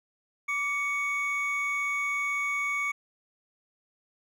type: tone pair together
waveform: triangle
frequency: 1163.5 / 2231 Hz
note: D6 / C#7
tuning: -17 / +11 cents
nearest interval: major seventh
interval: 1128 cents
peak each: -32 / -26 dBFS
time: 0.48-2.92 s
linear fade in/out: 10 ms
effects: none